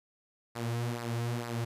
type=tone with flanger; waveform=sawtooth; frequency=118.3 Hz; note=A#2; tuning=26 cents sharp; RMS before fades=-34 dBFS; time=0.55-1.65 s; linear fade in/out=10 ms; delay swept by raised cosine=0.3 to 5.1 ms; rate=2.2 Hz; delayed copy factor=-0.65; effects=resampled to 32000 Hz + 11-bit